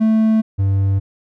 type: tone pair in turn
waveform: triangle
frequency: 220 / 97.79 Hz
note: A3 / G2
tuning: 0 / -4 cents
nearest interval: octave + major second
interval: 1404 cents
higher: first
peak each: -9 / -11 dBFS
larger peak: first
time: 0-0.42 / 0.58-1 s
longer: neither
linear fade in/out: 20 ms
effects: none